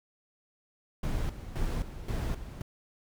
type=noise with tremolo; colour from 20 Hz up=brown; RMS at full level=-31 dBFS; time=1.03-2.62 s; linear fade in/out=5 ms; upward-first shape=square; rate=1.9 Hz; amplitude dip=70%; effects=none